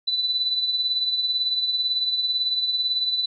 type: tone with tremolo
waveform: sine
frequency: 3986 Hz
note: B7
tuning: 15 cents sharp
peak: -18 dBFS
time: 0.07-3.26 s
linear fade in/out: 10 ms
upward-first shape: triangle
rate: 18 Hz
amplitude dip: 60%
effects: none